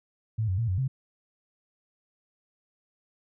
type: tone with pitch steps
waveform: sine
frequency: 110.3 / 93 / 115.5 / 92.5 / 132.2 Hz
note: A2 / F#2 / A#2 / F#2 / C3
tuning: +5 / +9 / -16 / 0 / +18 cents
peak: -24 dBFS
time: 0.38-0.88 s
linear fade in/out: 10 ms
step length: 100 ms
effects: none